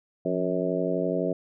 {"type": "harmonic tone with a mistuned harmonic", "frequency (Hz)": 91.9, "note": "F#2", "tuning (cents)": -11, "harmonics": [2, 3, 4, 5, 6, 7], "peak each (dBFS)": [-31, -31, -31, -31, -31, -31], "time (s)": [0.25, 1.33], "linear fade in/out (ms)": 5, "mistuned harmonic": 2, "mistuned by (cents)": -100, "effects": []}